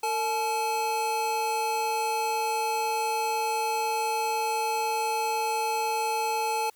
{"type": "tone pair together", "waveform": "square", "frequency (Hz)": [455, 859], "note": ["A#4", "A5"], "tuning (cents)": [-42, -42], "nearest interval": "major seventh", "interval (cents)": 1100, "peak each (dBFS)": [-33, -27], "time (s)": [0.03, 6.7], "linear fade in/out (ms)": 5, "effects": ["white hiss -62 dBFS RMS until 6.75 s"]}